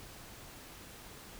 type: silence
effects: pink hiss -51 dBFS RMS until 1.39 s